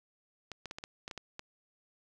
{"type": "clicks", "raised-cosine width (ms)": 0.2, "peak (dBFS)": -24, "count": 9, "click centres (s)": [0.517, 0.657, 0.711, 0.785, 0.839, 1.079, 1.112, 1.177, 1.394], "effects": []}